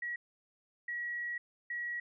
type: tone bursts at uneven times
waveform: sine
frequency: 1917 Hz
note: A#6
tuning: 48 cents sharp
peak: -35 dBFS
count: 3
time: 0.02-0.16 / 0.88-1.38 / 1.7-2 s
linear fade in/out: 5 ms
effects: none